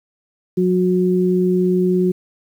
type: tone pair together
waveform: sine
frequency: 181.7 / 364.8 Hz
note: F#3 / F#4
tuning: -31 / -24 cents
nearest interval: octave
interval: 1207 cents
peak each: -16 dBFS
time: 0.57-2.12 s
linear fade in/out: 10 ms
effects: 8-bit